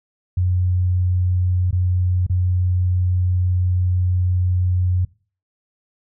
sine tone with dropouts, 90.6 Hz, F#2, 36 cents flat, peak -15 dBFS, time 0.37-5.05 s, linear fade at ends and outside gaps 5 ms, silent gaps 1.71-1.727 / 2.266-2.297 s, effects noise-tail reverb RT60 0.4 s tail -22 dB re dry

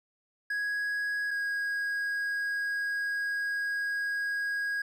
triangle tone pair in turn, 1661.2 / 1644 Hz, G#6 / G#6, 0 / -18 cents, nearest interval unison, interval 18 cents, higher first, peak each -27 dBFS, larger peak neither, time 0.5-1.31 / 1.31-4.82 s, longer second, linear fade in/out 5 ms, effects none

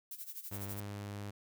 violet noise with tremolo, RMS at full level -43 dBFS, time 0.11-0.8 s, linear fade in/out 2 ms, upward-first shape sine, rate 12 Hz, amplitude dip 80%
sawtooth tone with pitch glide, 100 to 101.81 Hz, G2 to G#2, +35 to -34 cents, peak -37 dBFS, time 0.51-1.31 s, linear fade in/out 10 ms, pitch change +31 cents, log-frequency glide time 0.73-0.82 s
effects none

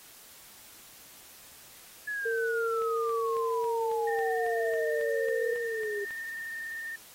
sine exponential sweep, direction down, 1713 to 400 Hz, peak -31 dBFS, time 2.07-6.05 s, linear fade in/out 10 ms
sine tone, 456.9 Hz, A#4, 35 cents flat, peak -28 dBFS, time 2.25-5.54 s, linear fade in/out 10 ms
click train, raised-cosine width 0.3 ms, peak -31 dBFS, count 13, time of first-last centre 2.82-6.108 s, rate 3.65 Hz
sine tone with vibrato, 1819 Hz, A#6, 43 cents flat, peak -35 dBFS, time 4.07-6.96 s, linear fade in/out 5 ms, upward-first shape triangle, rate 20 Hz, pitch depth 42 cents each way
effects white hiss -52 dBFS RMS until 7.14 s + AAC 48 kbps

